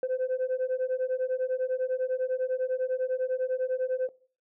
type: beating tone pair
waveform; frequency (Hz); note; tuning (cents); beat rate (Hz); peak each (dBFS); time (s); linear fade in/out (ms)
sine; 508 / 518; B4 / C5; +49 / -17; 10; -28; 0.03-4.09; 2
effects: noise-tail reverb RT60 0.4 s tail -18 dB re dry + tanh soft clip ceiling -23 dBFS